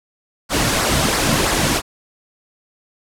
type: noise with flanger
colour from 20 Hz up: pink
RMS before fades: -17 dBFS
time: 0.49-1.82 s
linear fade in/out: 50 ms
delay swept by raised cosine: 0.3 to 2.5 ms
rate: 3 Hz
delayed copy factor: -0.5
effects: low-pass 11000 Hz 12 dB/octave